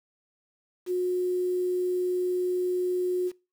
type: tone with quantisation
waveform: sine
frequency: 362.3 Hz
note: F#4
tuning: 36 cents flat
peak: -24 dBFS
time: 0.86-3.32 s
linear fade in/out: 50 ms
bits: 8
effects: noise-tail reverb RT60 0.3 s tail -23 dB re dry